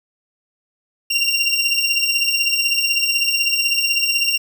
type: beating tone pair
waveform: 25% pulse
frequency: 2762 / 2778 Hz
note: F7 / F7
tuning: -20 / -10 cents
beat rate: 16 Hz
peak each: -15 dBFS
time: 1.1-4.38 s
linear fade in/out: 10 ms
effects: 8-bit